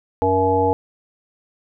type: harmonic tone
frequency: 94.4 Hz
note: F#2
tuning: 35 cents sharp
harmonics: 1 / 3 / 5 / 7 / 9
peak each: -24 / -24 / -18 / -26 / -19 dBFS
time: 0.22-0.73 s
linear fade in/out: 0 ms
effects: none